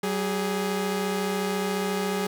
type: tone pair together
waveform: sawtooth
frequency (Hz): 190 / 414.2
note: F#3 / G#4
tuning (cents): +46 / -5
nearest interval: octave + minor second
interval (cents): 1349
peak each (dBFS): -24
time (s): 0.03-2.27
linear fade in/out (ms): 5
effects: none